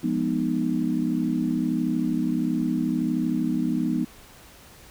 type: chord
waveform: sine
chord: F half-diminished seventh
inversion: none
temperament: equal with one note detuned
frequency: 174.61 / 207.7 / 246.9 / 308.4 Hz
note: F3 / Ab3 / Cb4 / Eb4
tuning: 0 / 0 / 0 / -15 cents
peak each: -29 / -30 / -25 / -27 dBFS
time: 0.03-4.05 s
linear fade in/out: 10 ms
effects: pink hiss -49 dBFS RMS until 4.9 s